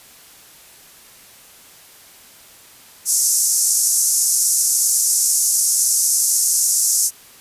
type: band-pass noise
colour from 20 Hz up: pink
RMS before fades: -17 dBFS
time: 3.05-7.11 s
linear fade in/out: 50 ms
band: 5700 to 12000 Hz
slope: 48 dB/octave
effects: white hiss -45 dBFS RMS until 7.4 s + resampled to 32000 Hz